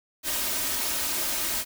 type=noise with comb filter; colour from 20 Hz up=white; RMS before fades=-28 dBFS; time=0.23-1.65 s; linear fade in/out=50 ms; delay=3.2 ms; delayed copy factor=+0.55; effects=none